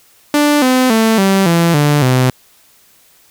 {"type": "tone with pitch steps", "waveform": "sawtooth", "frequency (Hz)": [294, 255.9, 222.8, 193.97, 168.86, 147, 127.97], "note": ["D4", "C4", "A3", "G3", "E3", "D3", "C3"], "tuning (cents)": [2, -38, 22, -18, 42, 2, -38], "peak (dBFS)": -5, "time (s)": [0.34, 2.3], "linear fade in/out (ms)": 2, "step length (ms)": 280, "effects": ["white hiss -49 dBFS RMS until 3.3 s"]}